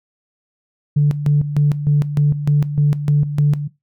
sine tone with tremolo, 146.3 Hz, D3, 6 cents flat, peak -9 dBFS, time 0.96-3.68 s, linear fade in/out 10 ms, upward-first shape square, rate 3.3 Hz, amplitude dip 70%, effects noise-tail reverb RT60 0.2 s tail -18 dB re dry + tanh soft clip ceiling -6 dBFS

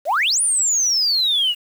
sine exponential two-way sweep, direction up then down, 523.3 to 9670 to 2801 Hz, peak -14 dBFS, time 0.05-1.55 s, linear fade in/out 50 ms, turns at 0.41 s, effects tanh soft clip ceiling -12 dBFS + 7-bit

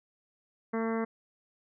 harmonic tone, 225.7 Hz, A3, 44 cents sharp, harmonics 1 / 2 / 3 / 4 / 5 / 6 / 7 / 8 / 9, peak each -31 / -33 / -40 / -42 / -41 / -45 / -46 / -48 / -46 dBFS, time 0.73-1.05 s, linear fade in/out 10 ms, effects none

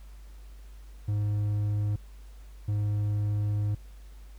triangle tone bursts at uneven times, 103.83 Hz, G#2, in tune, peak -23 dBFS, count 2, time 1.08-1.96 / 2.68-3.75 s, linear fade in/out 5 ms, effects added 50 Hz sine -44 dBFS peak until 4.38 s + pink hiss -61 dBFS RMS until 4.38 s

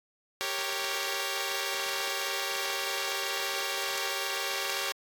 5% pulse chord, G diminished, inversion none, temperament equal, 392 / 466.2 / 554.4 Hz, G4 / Bb4 / Db5, 0 / 0 / 0 cents, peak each -23 / -26 / -22 dBFS, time 0.41-4.92 s, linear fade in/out 0 ms, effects AAC 64 kbps

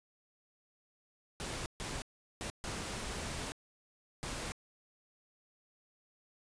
pink noise bursts at uneven times, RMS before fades -40 dBFS, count 5, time 1.4-1.66 / 1.8-2.02 / 2.41-2.5 / 2.64-3.52 / 4.23-4.52 s, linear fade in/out 0 ms, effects resampled to 22050 Hz

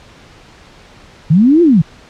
sine linear two-way sweep, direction up then down, 141.1 to 356.2 to 141.1 Hz, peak -5 dBFS, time 1.3-1.82 s, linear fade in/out 10 ms, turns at 1.62 s, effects pink hiss -41 dBFS RMS until 2.09 s + low-pass 5000 Hz 12 dB/octave

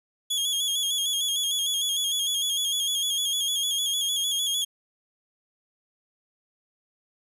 sawtooth tone with vibrato, 3322 Hz, G#7, in tune, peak -21 dBFS, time 0.3-4.65 s, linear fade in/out 10 ms, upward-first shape square, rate 6.6 Hz, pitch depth 42 cents each way, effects resampled to 32000 Hz

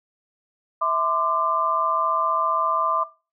sine tone cluster, 652 / 1032 / 1187 Hz, E5 / C6 / D6, -19 / -24 / +18 cents, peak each -28 / -24 / -21 dBFS, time 0.81-3.04 s, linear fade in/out 10 ms, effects noise-tail reverb RT60 0.3 s tail -17 dB re dry

